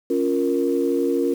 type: chord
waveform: sine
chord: Bb minor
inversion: first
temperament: equal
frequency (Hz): 277.2 / 349.2 / 466.2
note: Db4 / F4 / Bb4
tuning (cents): 0 / 0 / 0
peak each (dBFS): -22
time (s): 0.1-1.34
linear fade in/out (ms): 5
effects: tanh soft clip ceiling -8 dBFS + 7-bit